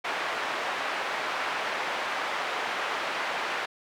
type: band-pass noise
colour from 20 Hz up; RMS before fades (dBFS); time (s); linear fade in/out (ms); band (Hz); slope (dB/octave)
pink; -31; 0.04-3.66; 10; 740 to 2400; 12
effects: none